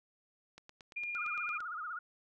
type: click train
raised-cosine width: 0.2 ms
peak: -34 dBFS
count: 10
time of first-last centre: 0.58-1.605 s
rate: 8.78 Hz
type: tone with tremolo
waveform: sine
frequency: 2414 Hz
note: D7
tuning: 47 cents sharp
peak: -35 dBFS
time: 0.96-1.58 s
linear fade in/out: 10 ms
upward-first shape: sine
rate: 17 Hz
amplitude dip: 25%
type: tone with vibrato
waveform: sine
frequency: 1329 Hz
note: E6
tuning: 14 cents sharp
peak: -38 dBFS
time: 1.15-1.99 s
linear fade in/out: 5 ms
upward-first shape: sine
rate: 16 Hz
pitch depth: 150 cents each way
effects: none